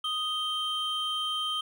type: tone pair together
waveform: triangle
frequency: 1244.5 / 3136 Hz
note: D#6 / G7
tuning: 0 / 0 cents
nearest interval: octave + major third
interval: 1600 cents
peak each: -32 / -28 dBFS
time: 0.04-1.61 s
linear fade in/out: 5 ms
effects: none